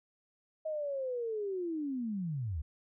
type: linear sweep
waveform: sine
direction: down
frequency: 636 to 66.3 Hz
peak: -33 dBFS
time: 0.65-2.62 s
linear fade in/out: 10 ms
effects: none